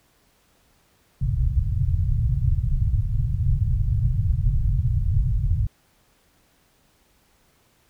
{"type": "low-pass noise", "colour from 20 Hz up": "white", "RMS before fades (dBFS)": -21, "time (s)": [1.21, 5.67], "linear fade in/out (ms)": 5, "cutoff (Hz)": 130, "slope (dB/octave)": 48, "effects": ["pink hiss -62 dBFS RMS until 7.89 s"]}